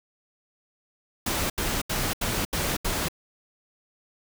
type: noise bursts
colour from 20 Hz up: pink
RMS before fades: -27 dBFS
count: 6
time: 1.26-3.085 s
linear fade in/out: 5 ms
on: 240 ms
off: 77 ms
effects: none